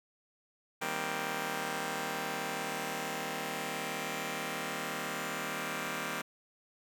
5% pulse chord, C minor seventh, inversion first, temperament just, 156.98 / 196.22 / 235.5 / 261.6 Hz, Eb3 / G3 / Bb3 / C4, +16 / +2 / +18 / 0 cents, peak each -30 / -29 / -29 / -29 dBFS, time 0.81-6.22 s, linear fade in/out 10 ms, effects none

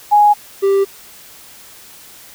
sine / triangle tone pair in turn, 830.6 / 393.1 Hz, G#5 / G4, 0 / +5 cents, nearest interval octave + minor second, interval 1295 cents, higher first, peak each -6 / -8 dBFS, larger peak first, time 0.11-0.34 / 0.62-0.85 s, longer neither, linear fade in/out 20 ms, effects white hiss -40 dBFS RMS until 2.34 s

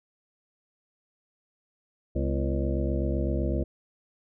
harmonic tone with a mistuned harmonic, 67.8 Hz, C#2, 38 cents flat, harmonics 1 / 2 / 3 / 4 / 5 / 7 / 8 / 9, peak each -27 / -33 / -35 / -35 / -33 / -38 / -37 / -38 dBFS, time 2.15-3.64 s, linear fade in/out 10 ms, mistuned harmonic 4, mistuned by -130 cents, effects none

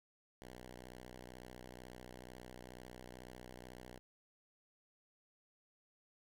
5% pulse tone with vibrato, 62.1 Hz, B1, 10 cents sharp, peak -40 dBFS, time 0.42-3.99 s, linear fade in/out 0 ms, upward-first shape triangle, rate 14 Hz, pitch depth 110 cents each way, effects none

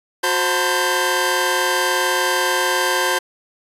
sawtooth tone cluster, 364.7 / 527 / 895 / 1014 / 1581 Hz, F#4 / C5 / A5 / B5 / G6, -25 / +12 / +29 / +45 / +14 cents, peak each -20 dBFS, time 0.23-3.19 s, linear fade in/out 10 ms, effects resampled to 32000 Hz

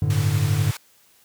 triangle chord, G suspended second, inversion none, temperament equal, 98 / 110 / 146.83 Hz, G2 / A2 / D3, 0 / 0 / 0 cents, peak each -20 dBFS, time 0.02-0.71 s, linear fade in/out 0 ms
pink band-pass noise, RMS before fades -35 dBFS, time 0.1-0.77 s, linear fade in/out 2 ms, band 980 to 16000 Hz, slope 12 dB/octave
effects white hiss -57 dBFS RMS until 1.24 s + high-pass 60 Hz 12 dB/octave

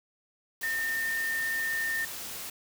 sine tone in noise, 1815 Hz, A#6, 47 cents flat, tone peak -28 dBFS, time 0.63-2.05 s, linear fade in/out 5 ms, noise white, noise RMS -39 dBFS, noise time 0.61-2.5 s, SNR +8 dB, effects none

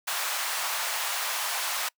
pink high-pass noise, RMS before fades -30 dBFS, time 0.07-1.89 s, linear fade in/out 10 ms, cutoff 770 Hz, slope 24 dB/octave, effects noise-tail reverb RT60 0.1 s tail -25 dB re dry

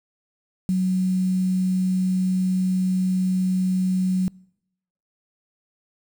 sine tone with quantisation, 185.5 Hz, F#3, 5 cents sharp, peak -18 dBFS, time 0.69-4.28 s, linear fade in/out 0 ms, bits 7, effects noise-tail reverb RT60 0.8 s tail -26 dB re dry

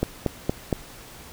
click train, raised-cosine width 2 ms, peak -8 dBFS, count 4, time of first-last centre 0.03-0.728 s, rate 4.3 Hz, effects pink hiss -44 dBFS RMS until 1.32 s

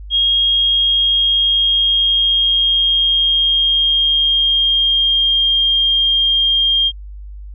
sine tone with pitch glide, 3260 to 3213 Hz, G#7 to G7, -33 to +42 cents, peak -11 dBFS, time 0.1-6.92 s, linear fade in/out 50 ms, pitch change -25 cents, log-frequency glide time 0.37-5.47 s, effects added 50 Hz sine -29 dBFS peak until 7.54 s

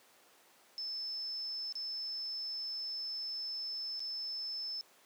sine tone with dropouts, 5260 Hz, E8, 5 cents flat, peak -37 dBFS, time 0.78-4.81 s, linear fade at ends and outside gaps 0 ms, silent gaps 1.724-1.754 / 3.995-4.003 s, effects pink hiss -63 dBFS RMS until 5.05 s + high-pass 400 Hz 12 dB/octave

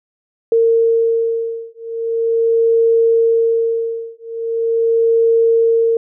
sine beating tone pair, 457.4 / 457.81 Hz, A#4 / A#4, -33 / -31 cents, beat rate 0.41 Hz, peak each -15 dBFS, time 0.52-5.97 s, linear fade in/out 2 ms, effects none

